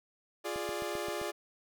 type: chord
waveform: sawtooth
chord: D diminished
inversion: first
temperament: equal with one note detuned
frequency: 349.2 / 415.3 / 589 Hz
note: F4 / Ab4 / D5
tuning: 0 / 0 / +5 cents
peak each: -35 dBFS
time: 0.44-1.32 s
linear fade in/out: 20 ms
type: click train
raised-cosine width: 2 ms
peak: -30 dBFS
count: 6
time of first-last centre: 0.56-1.215 s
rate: 7.63 Hz
effects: none